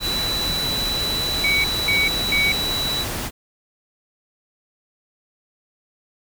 triangle tone with pitch glide, 3961 to 3936 Hz, B7 to B7, +4 to -7 cents, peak -21 dBFS, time 0-3.06 s, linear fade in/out 50 ms, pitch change -11 cents, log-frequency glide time 1.38-2.09 s
pink noise, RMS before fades -27 dBFS, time 0-3.31 s, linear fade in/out 50 ms
sine tone bursts, 2254 Hz, C#7, 28 cents sharp, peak -17 dBFS, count 3, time 1.44-2.52 s, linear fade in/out 2 ms, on 200 ms, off 240 ms
effects none

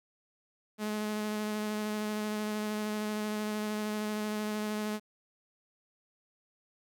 sawtooth tone with vibrato, 212.2 Hz, G#3, 38 cents sharp, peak -28 dBFS, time 0.78-5 s, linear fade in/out 50 ms, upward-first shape square, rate 13 Hz, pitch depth 10 cents each way, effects 11-bit

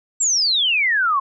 sine exponential sweep, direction down, 7690 to 1055 Hz, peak -15 dBFS, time 0.2-1.2 s, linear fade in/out 10 ms, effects none

